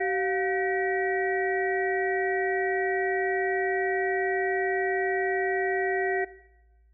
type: harmonic tone with a mistuned harmonic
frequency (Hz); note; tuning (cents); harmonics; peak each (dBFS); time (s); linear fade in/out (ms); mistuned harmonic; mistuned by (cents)
382.6; G4; -42; 1 / 2 / 4 / 5 / 6; -27 / -30 / -39 / -30 / -42; 0-6.25; 10; 2; -130
effects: noise-tail reverb RT60 1.0 s tail -18 dB re dry + added 56 Hz sine -57 dBFS peak until 6.93 s